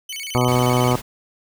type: tone with vibrato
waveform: sawtooth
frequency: 2600 Hz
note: E7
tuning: 24 cents flat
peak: -25 dBFS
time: 0.09-0.93 s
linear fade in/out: 5 ms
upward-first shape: square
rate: 14 Hz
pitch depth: 270 cents each way
type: harmonic tone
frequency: 124.3 Hz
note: B2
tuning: 12 cents sharp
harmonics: 1 / 2 / 3 / 4 / 5 / 6 / 7 / 8 / 9 / 10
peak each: -19 / -22 / -24 / -25 / -26 / -27 / -27 / -28 / -29 / -29 dBFS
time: 0.35-0.96 s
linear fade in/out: 0 ms
type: noise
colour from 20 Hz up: pink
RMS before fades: -32 dBFS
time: 0.47-1.02 s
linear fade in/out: 20 ms
effects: none